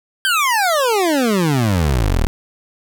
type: exponential sweep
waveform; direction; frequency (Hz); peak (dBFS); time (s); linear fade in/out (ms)
25% pulse; down; 1600 to 34.65; -10; 0.25-2.27; 0
effects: none